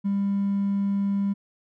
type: tone with hard clipping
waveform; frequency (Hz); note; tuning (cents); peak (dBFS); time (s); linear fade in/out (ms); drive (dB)
triangle; 199; G3; +26; -22; 0.04-1.34; 20; 4
effects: none